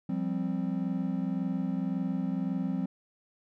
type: chord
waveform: triangle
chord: F suspended second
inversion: none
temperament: just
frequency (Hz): 174.61 / 196.44 / 261.9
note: F3 / G3 / C4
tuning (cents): 0 / +4 / +2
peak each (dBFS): -31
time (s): 0.09-2.86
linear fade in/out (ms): 5
effects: none

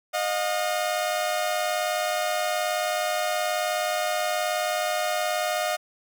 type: tone pair together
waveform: sawtooth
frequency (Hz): 616.1 / 715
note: D#5 / F5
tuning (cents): -17 / +41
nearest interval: minor third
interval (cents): 258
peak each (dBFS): -23 / -23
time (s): 0.13-5.77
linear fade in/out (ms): 20
effects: none

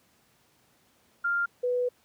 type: tone pair in turn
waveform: sine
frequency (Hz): 1396.9 / 493.9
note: F6 / B4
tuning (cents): 0 / 0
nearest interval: octave + tritone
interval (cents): 1800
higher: first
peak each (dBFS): -24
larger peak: neither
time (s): 1.24-1.46 / 1.63-1.89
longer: second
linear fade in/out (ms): 10
effects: pink hiss -65 dBFS RMS until 2.04 s + high-pass 100 Hz 12 dB/octave

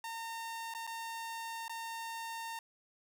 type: tone with dropouts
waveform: sawtooth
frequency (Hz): 913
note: A#5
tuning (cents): -36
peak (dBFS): -36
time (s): 0.04-2.59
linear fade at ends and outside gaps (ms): 2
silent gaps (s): 0.739-0.748 / 0.868-0.874 / 1.681-1.695
effects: none

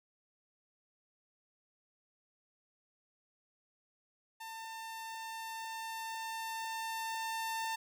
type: tone with level ramp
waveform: sawtooth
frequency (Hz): 898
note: A5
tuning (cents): +35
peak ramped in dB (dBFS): -40 to -31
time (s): 4.4-7.76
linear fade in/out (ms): 10
effects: none

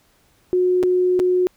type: tone with dropouts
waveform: sine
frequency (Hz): 363.6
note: F#4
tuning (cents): -30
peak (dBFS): -14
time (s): 0.53-1.47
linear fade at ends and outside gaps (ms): 0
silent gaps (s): 0.829-0.835 / 1.193-1.199
effects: pink hiss -59 dBFS RMS until 1.56 s

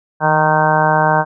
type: harmonic tone with a mistuned harmonic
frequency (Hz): 154.6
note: D#3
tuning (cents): -11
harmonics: 1 / 2 / 3 / 4 / 5 / 6 / 7 / 8 / 9 / 10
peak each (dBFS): -19 / -27 / -24 / -18 / -17 / -16 / -21 / -27 / -27 / -19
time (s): 0.2-1.25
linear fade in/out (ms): 50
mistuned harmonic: 1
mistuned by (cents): +37
effects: none

